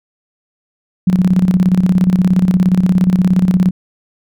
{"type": "tone with tremolo", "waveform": "sine", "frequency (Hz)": 183, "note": "F#3", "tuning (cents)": -19, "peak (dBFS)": -6, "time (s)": [1.07, 3.71], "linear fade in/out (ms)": 5, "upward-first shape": "square", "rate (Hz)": 17, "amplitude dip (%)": 65, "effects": []}